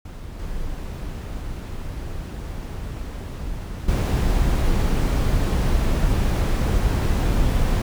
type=noise with level steps; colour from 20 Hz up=brown; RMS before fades=-34 / -30 / -19 dBFS; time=0.05-7.82 s; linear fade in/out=5 ms; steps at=0.39 / 3.88 s; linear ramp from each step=5 ms; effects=none